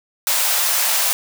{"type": "high-pass noise", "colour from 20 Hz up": "white", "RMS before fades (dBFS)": -18, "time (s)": [0.27, 1.13], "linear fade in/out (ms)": 0, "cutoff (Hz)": 530, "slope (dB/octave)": 48, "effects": []}